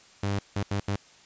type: tone bursts at uneven times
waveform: sawtooth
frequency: 100.1 Hz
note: G2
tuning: 37 cents sharp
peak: -22 dBFS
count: 4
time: 0.23-0.39 / 0.56-0.63 / 0.71-0.8 / 0.88-0.96 s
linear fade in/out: 5 ms
effects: white hiss -55 dBFS RMS until 1.25 s + resampled to 16000 Hz